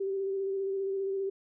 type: tone with vibrato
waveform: sine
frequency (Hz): 389.3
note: G4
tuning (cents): -12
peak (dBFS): -29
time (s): 0-1.3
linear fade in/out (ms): 10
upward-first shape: square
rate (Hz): 15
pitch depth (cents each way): 18
effects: none